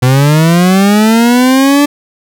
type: linear sweep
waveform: 40% pulse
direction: up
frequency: 123.47 to 292 Hz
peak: -4 dBFS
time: 0.02-1.86 s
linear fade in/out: 10 ms
effects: none